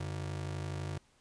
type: ring-modulated tone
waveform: 45% pulse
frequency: 116.54 Hz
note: A#2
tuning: in tune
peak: -33 dBFS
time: 0-0.98 s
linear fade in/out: 5 ms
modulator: 26 Hz
effects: pink hiss -68 dBFS RMS until 1.2 s + resampled to 22050 Hz